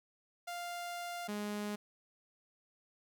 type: tone pair in turn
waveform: sawtooth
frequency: 698.5 / 207.7 Hz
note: F5 / G#3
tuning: 0 / 0 cents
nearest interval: octave + major sixth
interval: 2100 cents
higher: first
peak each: -36 / -33 dBFS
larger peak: second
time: 0.47-1.28 / 1.28-1.76 s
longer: first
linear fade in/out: 10 ms
effects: none